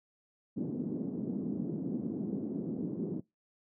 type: band-pass noise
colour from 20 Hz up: white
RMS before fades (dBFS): -36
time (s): 0.56-3.21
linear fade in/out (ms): 20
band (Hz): 170 to 300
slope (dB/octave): 24
effects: noise-tail reverb RT60 0.2 s tail -23 dB re dry